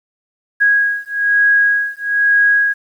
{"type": "beating tone pair", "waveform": "sine", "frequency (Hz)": [1649, 1650.1], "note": ["G#6", "G#6"], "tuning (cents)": [-13, -12], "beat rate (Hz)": 1.1, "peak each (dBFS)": -14, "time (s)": [0.6, 2.74], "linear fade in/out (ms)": 20, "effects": ["8-bit"]}